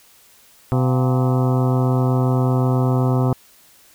harmonic tone with a mistuned harmonic, 127.8 Hz, C3, 40 cents flat, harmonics 1 / 2 / 3 / 4 / 5 / 6 / 7 / 8 / 9 / 10, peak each -16 / -22 / -26 / -28 / -30 / -32 / -33 / -34 / -35 / -36 dBFS, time 0.72-3.33 s, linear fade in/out 0 ms, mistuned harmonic 5, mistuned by +110 cents, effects white hiss -51 dBFS RMS until 3.94 s

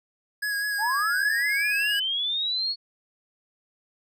square tone with vibrato, 1663 Hz, G#6, 2 cents sharp, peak -26 dBFS, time 0.42-2 s, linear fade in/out 10 ms, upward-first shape sine, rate 5 Hz, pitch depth 27 cents each way
sine linear sweep, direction up, 796 to 4397 Hz, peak -24 dBFS, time 0.78-2.76 s, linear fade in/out 50 ms
effects none

